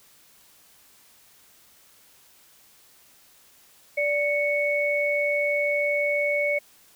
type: tone pair together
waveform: sine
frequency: 584 / 2217 Hz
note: D5 / C#7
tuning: -10 / 0 cents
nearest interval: octave + major seventh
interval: 2310 cents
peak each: -24 / -24 dBFS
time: 3.97-6.59 s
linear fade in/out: 10 ms
effects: white hiss -56 dBFS RMS until 6.95 s